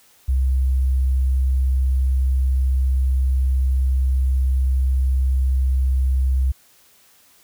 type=tone with sample-and-hold; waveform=sine; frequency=65.3 Hz; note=C2; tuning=3 cents flat; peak=-15 dBFS; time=0.28-6.52 s; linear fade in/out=10 ms; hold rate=11025 Hz; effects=white hiss -54 dBFS RMS until 7.43 s